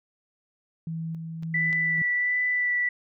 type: tone with tremolo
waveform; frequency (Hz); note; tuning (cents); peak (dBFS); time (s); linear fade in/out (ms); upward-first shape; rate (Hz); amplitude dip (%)
sine; 163.1; E3; -18; -29; 0.87-2.02; 2; square; 1.8; 35
type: clicks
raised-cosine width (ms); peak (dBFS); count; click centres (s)
0.2; -33 / -24; 2; 1.433 / 1.729
type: tone with vibrato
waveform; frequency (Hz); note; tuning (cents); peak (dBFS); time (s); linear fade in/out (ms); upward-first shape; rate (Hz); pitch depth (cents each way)
sine; 1975.5; B6; 0; -22; 1.54-2.89; 5; sine; 1.4; 13
effects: none